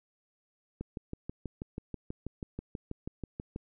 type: click train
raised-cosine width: 3 ms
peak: -24 dBFS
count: 18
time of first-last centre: 0.81-3.561 s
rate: 6.18 Hz
effects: none